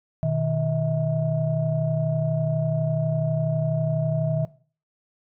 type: tone cluster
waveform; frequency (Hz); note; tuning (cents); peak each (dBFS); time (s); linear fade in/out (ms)
sine; 122.8 / 154.9 / 643; B2 / D#3 / E5; -9 / -7 / -43; -27 / -22 / -27; 0.23-4.45; 0
effects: noise-tail reverb RT60 0.4 s tail -18 dB re dry + tanh soft clip ceiling -11 dBFS